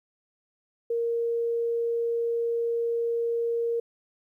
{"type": "tone", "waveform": "sine", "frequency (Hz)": 466.2, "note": "A#4", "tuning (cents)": 0, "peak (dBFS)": -24, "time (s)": [0.9, 3.8], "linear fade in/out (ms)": 5, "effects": ["11-bit"]}